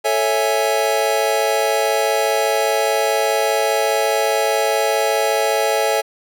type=chord; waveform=square; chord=A major seventh; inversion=none; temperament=equal; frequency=440 / 554.4 / 659.3 / 830.6 Hz; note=A4 / C#5 / E5 / G#5; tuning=0 / 0 / 0 / 0 cents; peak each=-22 dBFS; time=0.04-6.02 s; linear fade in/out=20 ms; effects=none